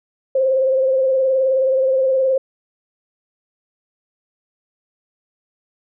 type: tone with vibrato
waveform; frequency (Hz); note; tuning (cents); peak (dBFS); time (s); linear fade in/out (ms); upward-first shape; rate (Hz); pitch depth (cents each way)
sine; 527; C5; +12; -13; 0.35-2.38; 5; triangle; 19; 44
effects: none